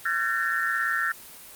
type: tone cluster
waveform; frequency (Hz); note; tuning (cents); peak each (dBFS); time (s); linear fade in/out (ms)
sine; 1364 / 1530 / 1698 / 1815; F6 / G6 / G#6 / A#6; -41 / -42 / +38 / -47; -28 / -29 / -30 / -27; 0.05-1.12; 5
effects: white hiss -45 dBFS RMS until 1.55 s + Opus 24 kbps